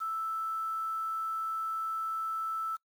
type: tone with quantisation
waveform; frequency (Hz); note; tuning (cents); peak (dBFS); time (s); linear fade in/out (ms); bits
sine; 1318.5; E6; 0; -31; 0-2.77; 20; 9
effects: noise-tail reverb RT60 0.1 s tail -22 dB re dry